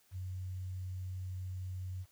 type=tone with quantisation; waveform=sine; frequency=92.5 Hz; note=F#2; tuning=in tune; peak=-38 dBFS; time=0.11-2.06 s; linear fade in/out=50 ms; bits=11; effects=white hiss -69 dBFS RMS until 2.11 s